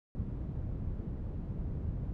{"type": "low-pass noise", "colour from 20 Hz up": "white", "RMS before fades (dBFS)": -37, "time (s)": [0.15, 2.13], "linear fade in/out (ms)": 0, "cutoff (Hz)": 120, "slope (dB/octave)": 12, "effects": []}